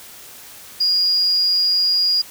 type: tone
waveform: sine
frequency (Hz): 4858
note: D#8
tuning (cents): -42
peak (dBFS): -14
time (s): 0.8-2.22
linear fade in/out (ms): 10
effects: white hiss -40 dBFS RMS until 2.3 s